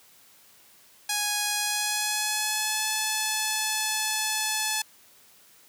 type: tone with pitch glide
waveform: 5% pulse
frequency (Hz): 830.6 to 863.4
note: G#5 to A5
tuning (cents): 0 to -33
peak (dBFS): -13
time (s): 1.09-4.82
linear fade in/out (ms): 5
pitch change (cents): +67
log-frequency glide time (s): 1.58-2.88
effects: white hiss -56 dBFS RMS until 5.68 s + high-pass 80 Hz 12 dB/octave